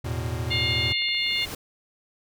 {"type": "chord", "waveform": "square", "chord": "E suspended fourth", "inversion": "none", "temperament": "equal", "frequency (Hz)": [82.41, 110, 123.47], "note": ["E2", "A2", "B2"], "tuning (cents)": [0, 0, 0], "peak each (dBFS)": -32, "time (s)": [0.04, 0.93], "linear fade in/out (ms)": 10}
{"type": "harmonic tone", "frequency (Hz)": 709, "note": "F5", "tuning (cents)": 26, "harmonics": [3, 4, 5, 6], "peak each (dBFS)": [-27, -28, -29, -30], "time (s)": [0.5, 1.46], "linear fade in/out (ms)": 20}
{"type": "noise with exponential growth", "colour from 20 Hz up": "pink", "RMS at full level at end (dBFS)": -33, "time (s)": [0.81, 1.55], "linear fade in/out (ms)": 5, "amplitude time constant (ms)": 160}
{"type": "clicks", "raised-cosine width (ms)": 0.3, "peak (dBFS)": -28, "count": 6, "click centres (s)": [1.021, 1.086, 1.147, 1.266, 1.309, 1.431]}
{"effects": []}